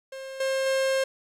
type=tone with level steps; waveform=45% pulse; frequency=533 Hz; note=C5; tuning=32 cents sharp; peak=-36 / -24 / -22 dBFS; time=0.12-1.04 s; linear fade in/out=5 ms; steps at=0.4 / 0.66 s; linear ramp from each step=5 ms; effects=low-pass 10000 Hz 12 dB/octave + 10-bit